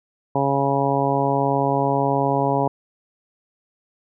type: harmonic tone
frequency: 138.59 Hz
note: C#3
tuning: in tune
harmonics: 1 / 2 / 3 / 4 / 5 / 6 / 7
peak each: -25 / -25 / -25 / -25 / -25 / -25 / -25 dBFS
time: 0.35-2.68 s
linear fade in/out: 5 ms
effects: none